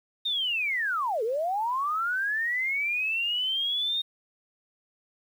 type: linear two-way sweep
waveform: sine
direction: down then up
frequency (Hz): 3710 to 419.5 to 3710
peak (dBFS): -25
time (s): 0.25-4.02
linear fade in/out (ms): 10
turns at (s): 1.23
effects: 9-bit